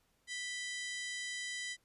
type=harmonic tone with a mistuned harmonic; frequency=987 Hz; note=B5; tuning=1 cent flat; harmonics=2 / 3 / 4 / 5 / 6 / 7 / 8 / 9 / 10; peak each=-41 / -47 / -48 / -51 / -52 / -50 / -52 / -57 / -55 dBFS; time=0.27-1.77 s; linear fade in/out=50 ms; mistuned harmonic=3; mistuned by=+83 cents; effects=pink hiss -75 dBFS RMS until 1.84 s + resampled to 32000 Hz